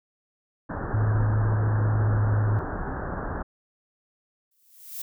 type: low-pass noise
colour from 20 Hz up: pink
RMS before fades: -31 dBFS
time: 0.69-3.43 s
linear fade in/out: 10 ms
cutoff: 1700 Hz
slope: 96 dB/octave
type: tone with pitch glide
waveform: sine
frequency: 107.1 to 105.69 Hz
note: A2 to G#2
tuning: -46 to +31 cents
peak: -20 dBFS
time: 0.94-2.59 s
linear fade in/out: 0 ms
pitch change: -23 cents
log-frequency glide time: 1.97-2.17 s
type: noise with exponential growth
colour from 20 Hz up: violet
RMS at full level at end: -32 dBFS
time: 4.51-5.02 s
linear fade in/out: 5 ms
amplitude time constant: 110 ms
effects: none